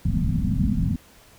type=low-pass noise; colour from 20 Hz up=white; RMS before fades=-22 dBFS; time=0.05-0.96 s; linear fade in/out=5 ms; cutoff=250 Hz; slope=96 dB/octave; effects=pink hiss -52 dBFS RMS until 1.38 s